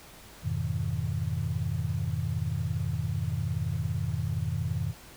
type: chord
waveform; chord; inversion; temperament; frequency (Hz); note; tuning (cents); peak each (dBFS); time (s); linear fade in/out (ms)
sine; F half-diminished seventh; none; just; 87.31 / 104.77 / 125.72 / 157.15; F2 / Ab2 / Cb3 / Eb3; 0 / +16 / +31 / +18; -33; 0.42-4.94; 50
effects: pink hiss -50 dBFS RMS until 5.16 s